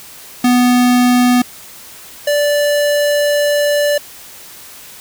square tone pair in turn, 246.9 / 584 Hz, B3 / D5, 0 / -10 cents, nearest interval octave + minor third, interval 1490 cents, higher second, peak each -9 / -12 dBFS, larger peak first, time 0.44-1.42 / 2.27-3.98 s, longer second, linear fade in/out 5 ms, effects white hiss -36 dBFS RMS until 5 s

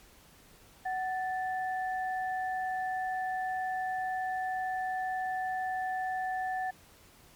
sine tone pair together, 747 / 1759.8 Hz, F#5 / A6, +16 / 0 cents, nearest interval octave + minor third, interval 1484 cents, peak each -31 / -38 dBFS, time 0.85-6.71 s, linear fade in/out 10 ms, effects pink hiss -58 dBFS RMS until 7.35 s + MP3 96 kbps

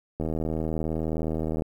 click train, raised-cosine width 2 ms, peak -16 dBFS, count 114, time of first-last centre 0.2-1.621 s, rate 79.5 Hz, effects 9-bit

